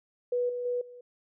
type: tone with level steps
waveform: sine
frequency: 490 Hz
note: B4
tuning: 14 cents flat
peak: -25 / -31 / -27 / -45 dBFS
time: 0.32-1.01 s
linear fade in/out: 5 ms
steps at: 0.49 / 0.65 / 0.81 s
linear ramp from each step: 5 ms
effects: none